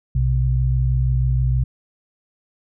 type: tone pair together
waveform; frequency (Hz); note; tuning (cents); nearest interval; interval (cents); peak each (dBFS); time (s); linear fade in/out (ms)
sine; 61.11 / 127.4; B1 / C3; -18 / -46; octave + minor second; 1272; -18; 0.15-1.64; 5
effects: none